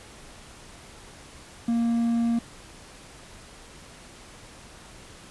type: tone with quantisation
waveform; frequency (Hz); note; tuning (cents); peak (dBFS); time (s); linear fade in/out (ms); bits
triangle; 233.1; A#3; 0; -19; 1.68-2.39; 5; 8
effects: pink hiss -47 dBFS RMS until 5.3 s + resampled to 24000 Hz